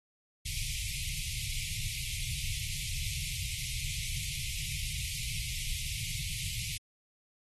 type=band-stop noise; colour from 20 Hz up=pink; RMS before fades=-36 dBFS; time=0.45-6.78 s; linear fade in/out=10 ms; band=150 to 2100 Hz; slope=96 dB/octave; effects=AAC 32 kbps